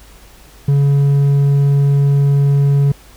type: tone with hard clipping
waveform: sine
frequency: 140.9 Hz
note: C#3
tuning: 29 cents sharp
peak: -10 dBFS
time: 0.68-2.92 s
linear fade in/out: 5 ms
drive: 3 dB
effects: added 50 Hz sine -42 dBFS peak until 3.16 s + pink hiss -44 dBFS RMS until 3.16 s